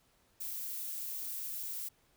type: noise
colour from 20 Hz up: violet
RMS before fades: -40 dBFS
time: 0.4-1.89 s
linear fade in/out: 10 ms
effects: pink hiss -70 dBFS RMS until 2.16 s